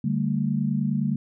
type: chord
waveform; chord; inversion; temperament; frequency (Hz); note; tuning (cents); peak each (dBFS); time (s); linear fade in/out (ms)
sine; D suspended fourth; none; equal with one note detuned; 146.83 / 196 / 225.5; D3 / G3 / A3; 0 / 0 / +43; -26; 0.04-1.16; 5
effects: none